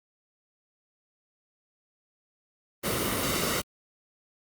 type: noise with comb filter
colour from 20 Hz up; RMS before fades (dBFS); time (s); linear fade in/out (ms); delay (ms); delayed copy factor
pink; -28; 2.83-3.62; 20; 1.2; -0.5
effects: high-pass 60 Hz 12 dB/octave + Opus 32 kbps